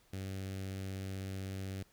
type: tone with notch filter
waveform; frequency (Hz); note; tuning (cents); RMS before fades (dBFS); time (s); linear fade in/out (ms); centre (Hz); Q
sawtooth; 96; G2; -36; -41; 0.13-1.83; 5; 990; 0.98
effects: pink hiss -68 dBFS RMS until 1.92 s